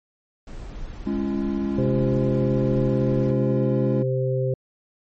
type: noise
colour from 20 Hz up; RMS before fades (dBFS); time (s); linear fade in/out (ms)
brown; -35; 0.47-3.31; 2
type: chord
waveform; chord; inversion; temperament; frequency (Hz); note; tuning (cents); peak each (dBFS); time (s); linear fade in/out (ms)
triangle; Db major; second; equal with one note detuned; 207.7 / 277.2 / 340.5; Ab3 / Db4 / F4; 0 / 0 / -44; -23 / -25 / -27; 1.06-4.03; 10
type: harmonic tone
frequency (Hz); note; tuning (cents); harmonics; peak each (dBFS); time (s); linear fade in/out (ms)
130; C3; -11; 1 / 3 / 4; -22 / -27 / -26; 1.78-4.54; 2
effects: MP3 32 kbps